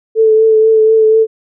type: tone with vibrato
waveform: sine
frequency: 440 Hz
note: A4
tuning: in tune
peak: -5 dBFS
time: 0.15-1.27 s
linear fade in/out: 50 ms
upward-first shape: triangle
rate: 4.1 Hz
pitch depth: 24 cents each way
effects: none